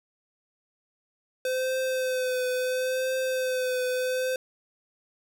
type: tone with vibrato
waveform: square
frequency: 512 Hz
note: C5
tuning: 38 cents flat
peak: -26 dBFS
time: 1.45-4.36 s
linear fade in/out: 2 ms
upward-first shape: triangle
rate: 0.73 Hz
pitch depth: 30 cents each way
effects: none